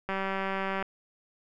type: click train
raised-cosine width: 0.5 ms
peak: -17 dBFS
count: 143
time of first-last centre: 0.09-0.826 s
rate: 193 Hz
effects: none